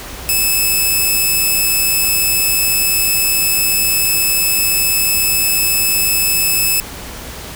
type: tone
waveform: 5% pulse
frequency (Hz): 2606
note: E7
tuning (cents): -20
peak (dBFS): -3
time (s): 0.29-6.8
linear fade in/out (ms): 0
effects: added 60 Hz sine -36 dBFS peak until 7.55 s + pink hiss -30 dBFS RMS until 7.55 s